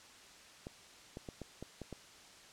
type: clicks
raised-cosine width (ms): 2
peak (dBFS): -30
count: 7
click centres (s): 0.669 / 1.171 / 1.288 / 1.417 / 1.626 / 1.817 / 1.927
effects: white hiss -57 dBFS RMS until 2.52 s + low-pass 7000 Hz 12 dB/octave